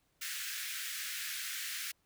pink high-pass noise, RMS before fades -40 dBFS, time 0.21-1.92 s, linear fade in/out 10 ms, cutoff 1500 Hz, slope 48 dB/octave, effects pink hiss -75 dBFS RMS until 2.05 s

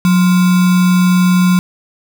sine tone with sample-and-hold, 181.2 Hz, F#3, 36 cents flat, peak -7 dBFS, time 0.05-1.59 s, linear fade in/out 0 ms, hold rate 1225 Hz, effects none

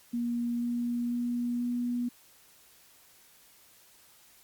sine tone with pitch steps, 238 / 239.5 / 241 / 242.6 Hz, A#3 / A#3 / B3 / B3, +36 / +47 / -42 / -31 cents, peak -28 dBFS, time 0.13-2.09 s, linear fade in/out 10 ms, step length 490 ms, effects white hiss -59 dBFS RMS until 4.43 s + Opus 48 kbps

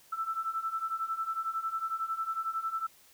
sine beating tone pair, 1318.5 / 1329.5 Hz, E6 / E6, 0 / +14 cents, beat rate 11 Hz, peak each -36 / -33 dBFS, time 0.12-2.87 s, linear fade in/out 10 ms, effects white hiss -60 dBFS RMS until 3.13 s

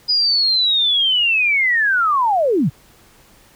sine linear sweep, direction down, 4978 to 107.5 Hz, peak -13 dBFS, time 0.08-2.7 s, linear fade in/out 20 ms, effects pink hiss -50 dBFS RMS until 3.55 s

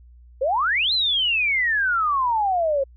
sine exponential two-way sweep, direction up then down, 493.9 to 4186 to 530 Hz, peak -18 dBFS, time 0.41-2.84 s, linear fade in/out 10 ms, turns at 0.93 s, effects added 60 Hz sine -45 dBFS peak until 2.96 s

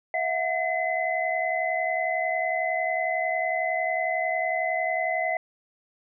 sine tone cluster, 653 / 724 / 2032 Hz, E5 / F#5 / B6, -17 / -38 / +49 cents, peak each -28 dBFS, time 0.14-5.37 s, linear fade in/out 2 ms, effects none

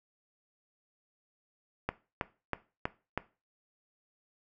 click train, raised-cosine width 0.5 ms, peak -15 dBFS, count 5, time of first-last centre 1.89-3.176 s, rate 3.11 Hz, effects noise-tail reverb RT60 0.3 s tail -17 dB re dry

